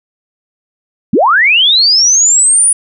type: linear sweep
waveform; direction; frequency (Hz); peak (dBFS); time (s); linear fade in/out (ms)
sine; up; 160 to 9810; -5; 1.13-2.73; 5
effects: none